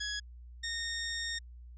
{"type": "tone pair in turn", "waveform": "15% pulse", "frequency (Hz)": [1672, 1843.6], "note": ["G#6", "A#6"], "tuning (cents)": [11, -20], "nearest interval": "major second", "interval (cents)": 169, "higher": "second", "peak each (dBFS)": -28, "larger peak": "neither", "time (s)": [[0, 0.2], [0.63, 1.39]], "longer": "second", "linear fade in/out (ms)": 10, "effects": ["added 60 Hz sine -47 dBFS peak until 1.77 s", "resampled to 16000 Hz"]}